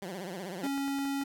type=tone with vibrato; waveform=15% pulse; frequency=185 Hz; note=F#3; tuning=in tune; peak=-31 dBFS; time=0.02-0.67 s; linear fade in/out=2 ms; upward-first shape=triangle; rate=16 Hz; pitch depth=190 cents each way
type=tone; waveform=square; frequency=277.2 Hz; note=C#4; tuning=in tune; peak=-31 dBFS; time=0.63-1.24 s; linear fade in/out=10 ms
type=clicks; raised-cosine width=0.5 ms; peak=-32 dBFS; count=5; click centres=0.778 / 0.88 / 0.987 / 1.054 / 1.214 s
effects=none